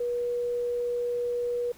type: tone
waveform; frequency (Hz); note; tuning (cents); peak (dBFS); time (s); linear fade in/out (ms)
sine; 483.1; B4; -38; -26; 0-1.72; 5
effects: pink hiss -54 dBFS RMS until 1.77 s